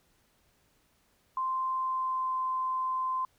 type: tone with pitch glide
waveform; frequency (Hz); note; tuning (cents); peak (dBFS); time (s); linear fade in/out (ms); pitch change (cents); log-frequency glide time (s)
sine; 1043 to 1035.8; C6 to C6; -6 to -18; -28; 1.37-3.25; 2; -12; 1.7-2.37
effects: pink hiss -69 dBFS RMS until 3.38 s